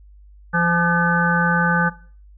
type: harmonic tone with a mistuned harmonic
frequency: 171.9 Hz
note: F3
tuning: 27 cents flat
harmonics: 1 / 3 / 5 / 7 / 9 / 10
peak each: -20 / -28 / -25 / -25 / -19 / -27 dBFS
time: 0.53-1.9 s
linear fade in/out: 20 ms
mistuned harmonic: 9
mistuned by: -37 cents
effects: noise-tail reverb RT60 0.4 s tail -17 dB re dry + added 50 Hz sine -43 dBFS peak until 2.37 s